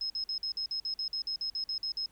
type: tone bursts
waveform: sine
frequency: 5150 Hz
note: E8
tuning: 41 cents flat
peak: -31 dBFS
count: 15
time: 0.01-2.06 s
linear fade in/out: 2 ms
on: 90 ms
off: 50 ms
effects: added 50 Hz sine -66 dBFS peak until 2.11 s + pink hiss -65 dBFS RMS until 2.11 s